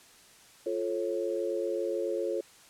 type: chord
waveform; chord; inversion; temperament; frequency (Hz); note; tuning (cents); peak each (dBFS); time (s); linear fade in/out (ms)
sine; F augmented; none; just; 349.2 / 436.5 / 545.7; F4 / A4 / C#5; 0 / -14 / -27; -33; 0.66-2.41; 5
effects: white hiss -56 dBFS RMS until 2.69 s + low-pass 10000 Hz 12 dB/octave